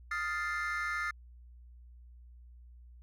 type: chord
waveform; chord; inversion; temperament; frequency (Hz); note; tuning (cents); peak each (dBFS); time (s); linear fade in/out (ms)
triangle; F dominant seventh; third; equal; 1244.5 / 1396.9 / 1760 / 2093; Eb6 / F6 / A6 / C7; 0 / 0 / 0 / 0; -36 / -35 / -35 / -36; 0.11-1.11; 5
effects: tanh soft clip ceiling -25 dBFS + added 60 Hz sine -51 dBFS peak until 3.02 s